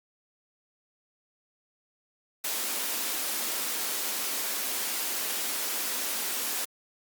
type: high-pass noise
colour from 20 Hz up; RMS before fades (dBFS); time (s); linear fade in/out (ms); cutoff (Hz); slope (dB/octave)
white; -31; 2.44-6.65; 5; 210; 48
effects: Opus 48 kbps